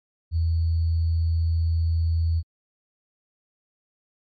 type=tone with sample-and-hold; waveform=sine; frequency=82.41 Hz; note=E2; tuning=in tune; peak=-19 dBFS; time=0.31-2.43 s; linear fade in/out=50 ms; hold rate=4410 Hz; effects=MP3 32 kbps